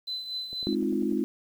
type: tone with tremolo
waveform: sine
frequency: 4028 Hz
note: B7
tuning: 33 cents sharp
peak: -29 dBFS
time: 0.07-0.75 s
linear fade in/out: 10 ms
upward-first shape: triangle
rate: 4.2 Hz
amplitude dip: 65%
type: click train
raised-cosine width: 2 ms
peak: -33 dBFS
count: 7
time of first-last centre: 0.53-1.124 s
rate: 10.1 Hz
type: chord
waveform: sine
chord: F minor seventh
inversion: first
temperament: equal with one note detuned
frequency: 209.8 / 261.6 / 311.1 / 349.2 Hz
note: Ab3 / C4 / Eb4 / F4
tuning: +18 / 0 / 0 / 0 cents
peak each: -30 dBFS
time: 0.67-1.24 s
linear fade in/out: 0 ms
effects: 9-bit